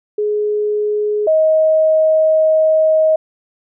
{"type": "tone pair in turn", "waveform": "sine", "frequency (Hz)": [419.5, 630.2], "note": ["G#4", "D#5"], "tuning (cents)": [17, 22], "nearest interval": "perfect fifth", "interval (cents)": 705, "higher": "second", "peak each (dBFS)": [-14, -9], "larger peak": "second", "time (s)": [[0.18, 1.27], [1.27, 3.16]], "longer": "second", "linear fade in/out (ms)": 5, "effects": []}